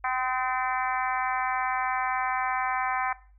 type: harmonic tone with a mistuned harmonic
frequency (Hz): 256.5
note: C4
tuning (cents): -34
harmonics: 3 / 4 / 5 / 6 / 7 / 8 / 9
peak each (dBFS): -29 / -31 / -33 / -35 / -36 / -37 / -38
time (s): 0.04-3.13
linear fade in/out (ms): 5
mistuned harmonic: 5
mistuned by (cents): -18
effects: noise-tail reverb RT60 0.4 s tail -18 dB re dry + added 50 Hz sine -53 dBFS peak until 3.38 s